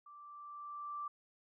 sine tone with level ramp, 1172 Hz, D6, 4 cents flat, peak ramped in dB -53 to -38 dBFS, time 0.06-1.08 s, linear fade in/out 5 ms, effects none

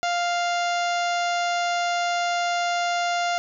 harmonic tone with a mistuned harmonic, 698.5 Hz, F5, in tune, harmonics 1 / 2 / 3 / 4 / 5 / 6 / 7 / 8 / 9 / 10, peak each -23 / -29 / -33 / -35 / -37 / -39 / -40 / -41 / -42 / -43 dBFS, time 0.03-3.38 s, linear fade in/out 0 ms, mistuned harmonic 9, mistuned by +25 cents, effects none

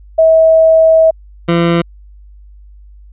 sine / 20% pulse tone pair in turn, 645 / 169.85 Hz, E5 / F3, -38 / -48 cents, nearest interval octave + major seventh, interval 2310 cents, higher first, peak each -4 dBFS, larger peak neither, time 0.18-1.11 / 1.48-1.82 s, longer first, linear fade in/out 10 ms, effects added 50 Hz sine -35 dBFS peak until 3.12 s + resampled to 8000 Hz

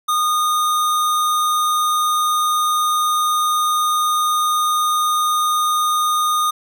square tone, 1228 Hz, D#6, 23 cents flat, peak -16 dBFS, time 0.08-6.51 s, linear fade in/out 10 ms, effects none

